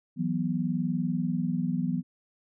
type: chord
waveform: sine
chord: E suspended second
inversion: none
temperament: equal with one note detuned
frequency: 164.81 / 185 / 245.5 Hz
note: E3 / F#3 / B3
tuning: 0 / 0 / -10 cents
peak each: -30 dBFS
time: 0.16-2.03 s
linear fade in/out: 50 ms
effects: none